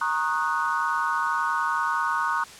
sine chord, D# minor seventh, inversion second, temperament equal with one note detuned, 932.3 / 1094.1 / 1244.5 / 1480 Hz, A#5 / C#6 / D#6 / F#6, 0 / -23 / 0 / 0 cents, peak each -28 dBFS, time 0.01-2.44 s, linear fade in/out 5 ms, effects white hiss -44 dBFS RMS until 2.59 s + low-pass 8000 Hz 12 dB/octave

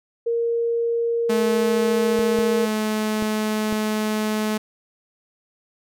sine tone, 466.2 Hz, A#4, in tune, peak -19 dBFS, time 0.26-2.66 s, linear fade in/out 10 ms
sawtooth tone with pitch glide, 216.2 to 214.8 Hz, A3 to A3, -30 to -41 cents, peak -17 dBFS, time 1.29-4.58 s, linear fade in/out 10 ms, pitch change -11 cents, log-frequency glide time 1.46-3.98 s
clicks, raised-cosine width 2 ms, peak -17 dBFS, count 4, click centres 2.191 / 2.388 / 3.224 / 3.726 s
effects none

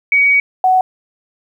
sine tone pair in turn, 2256 / 745.1 Hz, C#7 / F#5, +30 / +12 cents, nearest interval octave + perfect fifth, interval 1918 cents, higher first, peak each -8 dBFS, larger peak neither, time 0.12-0.4 / 0.64-0.81 s, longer first, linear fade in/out 2 ms, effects 8-bit

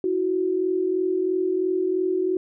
sine tone pair together, 327.3 / 370.3 Hz, E4 / F#4, -12 / +1 cents, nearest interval major second, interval 213 cents, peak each -27 / -21 dBFS, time 0.04-2.37 s, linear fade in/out 2 ms, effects none

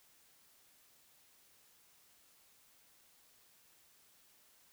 silence, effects white hiss -67 dBFS RMS until 4.72 s

